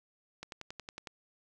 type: click train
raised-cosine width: 0.2 ms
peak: -25 dBFS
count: 8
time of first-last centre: 0.43-1.072 s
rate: 10.9 Hz
effects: none